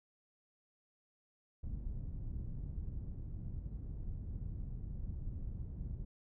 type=low-pass noise; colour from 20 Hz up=pink; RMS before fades=-42 dBFS; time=1.63-6.05 s; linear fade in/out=5 ms; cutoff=120 Hz; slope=12 dB/octave; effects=none